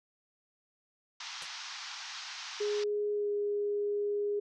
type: band-pass noise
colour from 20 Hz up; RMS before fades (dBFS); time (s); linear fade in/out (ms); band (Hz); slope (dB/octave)
white; -43; 1.2-2.84; 5; 810 to 6000; 48
type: noise with exponential decay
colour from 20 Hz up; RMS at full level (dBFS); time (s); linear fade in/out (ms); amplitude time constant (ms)
white; -39; 1.42-1.5; 1; 17
type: tone with pitch glide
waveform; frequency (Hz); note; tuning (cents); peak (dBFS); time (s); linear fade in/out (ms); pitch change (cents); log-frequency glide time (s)
sine; 415.3 to 411; G#4 to G#4; 0 to -18; -29; 2.6-4.4; 10; -18; 3.13-3.29
effects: resampled to 22050 Hz